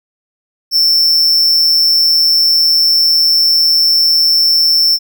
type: tone with amplitude modulation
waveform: square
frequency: 5380 Hz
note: E8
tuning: 34 cents sharp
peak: -6 dBFS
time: 0.71-4.99 s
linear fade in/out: 50 ms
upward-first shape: sine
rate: 162 Hz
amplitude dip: 45%
effects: none